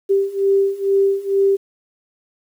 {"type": "beating tone pair", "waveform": "sine", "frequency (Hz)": [392, 394.2], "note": ["G4", "G4"], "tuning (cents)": [0, 10], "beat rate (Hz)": 2.2, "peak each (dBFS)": [-18, -16], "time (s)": [0.09, 1.57], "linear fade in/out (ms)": 20, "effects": ["8-bit"]}